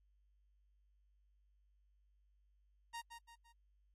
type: tone with echo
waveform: sawtooth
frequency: 932.3 Hz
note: A#5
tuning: in tune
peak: -40 dBFS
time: 2.93-3.02 s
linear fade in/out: 20 ms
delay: 170 ms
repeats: 3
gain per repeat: -7 dB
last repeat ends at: 3.53 s
effects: added 50 Hz sine -70 dBFS peak until 3.94 s + AAC 32 kbps